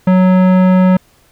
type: tone with tanh clipping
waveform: sine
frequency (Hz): 185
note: F#3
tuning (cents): 0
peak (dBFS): -8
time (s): 0.07-0.97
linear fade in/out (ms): 5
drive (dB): 17
effects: pink hiss -51 dBFS RMS until 1.31 s